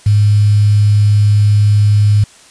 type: tone with quantisation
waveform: sine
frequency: 103.83 Hz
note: G#2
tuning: in tune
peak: -6 dBFS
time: 0.06-2.24 s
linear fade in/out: 5 ms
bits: 5
effects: white hiss -42 dBFS RMS until 2.5 s + resampled to 22050 Hz